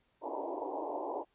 white band-pass noise, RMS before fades -38 dBFS, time 0.21-1.25 s, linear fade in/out 50 ms, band 280 to 980 Hz, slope 96 dB/octave, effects pink hiss -74 dBFS RMS until 1.34 s + resampled to 8000 Hz

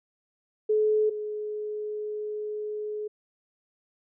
sine tone pair in turn, 428.5 / 423.1 Hz, A4 / G#4, -46 / +32 cents, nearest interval unison, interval 22 cents, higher first, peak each -20 / -30 dBFS, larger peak first, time 0.69-1.1 / 1.1-3.08 s, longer second, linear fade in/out 10 ms, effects none

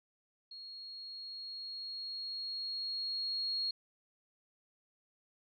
sine tone with level ramp, 4294 Hz, C8, 44 cents sharp, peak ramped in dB -46 to -32 dBFS, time 0.51-3.71 s, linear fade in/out 5 ms, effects none

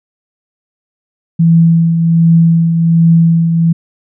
sine tone with tremolo, 166 Hz, E3, 12 cents sharp, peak -3 dBFS, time 1.39-3.73 s, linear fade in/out 10 ms, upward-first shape triangle, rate 1.3 Hz, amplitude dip 50%, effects none

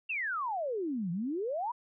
sine exponential two-way sweep, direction down then up, 2794 to 163.9 to 1010 Hz, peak -31 dBFS, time 0.09-1.72 s, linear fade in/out 10 ms, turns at 1.11 s, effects none

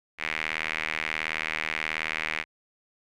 sawtooth tone with band-pass filter, 78.6 Hz, D#2, 18 cents sharp, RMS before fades -31 dBFS, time 0.18-2.45 s, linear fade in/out 50 ms, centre 2200 Hz, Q 3.8, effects none

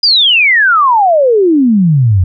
sine exponential sweep, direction down, 4982 to 85.6 Hz, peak -5 dBFS, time 0.03-2.24 s, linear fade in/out 5 ms, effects none

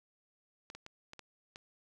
clicks, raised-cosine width 0.2 ms, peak -30 dBFS, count 6, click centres 0.701 / 0.75 / 0.864 / 1.134 / 1.193 / 1.559 s, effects none

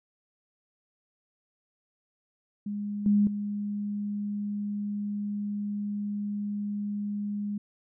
sine tone with level steps, 205.5 Hz, G#3, 18 cents flat, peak -30 / -19 / -29 dBFS, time 2.66-7.58 s, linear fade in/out 5 ms, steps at 3.06 / 3.27 s, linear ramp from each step 2 ms, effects none

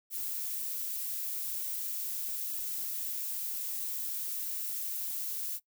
violet noise, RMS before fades -36 dBFS, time 0.1-5.6 s, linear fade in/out 50 ms, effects noise-tail reverb RT60 0.1 s tail -20 dB re dry

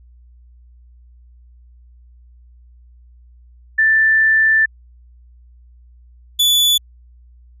sine / 40% pulse tone pair in turn, 1768 / 3459 Hz, A6 / A7, +8 / -30 cents, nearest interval octave, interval 1162 cents, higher second, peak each -10 dBFS, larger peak neither, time 3.78-4.66 / 6.39-6.78 s, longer first, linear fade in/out 10 ms, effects added 60 Hz sine -43 dBFS peak until 7.6 s

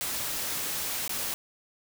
white noise with dropouts, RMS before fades -32 dBFS, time 0.01-1.34 s, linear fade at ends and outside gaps 0 ms, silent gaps 1.078-1.094 s, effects none

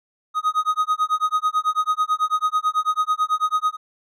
triangle tone with tremolo, 1252 Hz, D#6, 10 cents sharp, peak -13 dBFS, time 0.34-3.77 s, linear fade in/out 50 ms, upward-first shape sine, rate 9.1 Hz, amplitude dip 100%, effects none

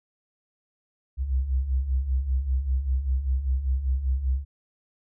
sine beating tone pair, 61.9 / 67 Hz, B1 / C2, +5 / +42 cents, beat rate 5.1 Hz, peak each -29 / -23 dBFS, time 1.17-4.45 s, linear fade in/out 50 ms, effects none

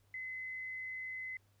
sine tone, 2038 Hz, C7, 46 cents flat, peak -40 dBFS, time 0.14-1.37 s, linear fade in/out 2 ms, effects added 99 Hz sine -69 dBFS peak until 1.6 s + pink hiss -75 dBFS RMS until 1.6 s

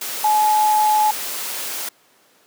sine tone in noise, 852 Hz, G#5, 44 cents sharp, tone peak -13 dBFS, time 0.24-1.11 s, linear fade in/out 5 ms, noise white, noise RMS -27 dBFS, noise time 0.01-1.89 s, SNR +11 dB, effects pink hiss -55 dBFS RMS until 2.46 s + high-pass 300 Hz 12 dB/octave

